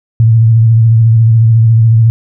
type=tone with vibrato; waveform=sine; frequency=113.3 Hz; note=A#2; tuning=49 cents flat; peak=-3 dBFS; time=0.2-2.1 s; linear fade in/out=0 ms; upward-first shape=sine; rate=14 Hz; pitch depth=44 cents each way; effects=none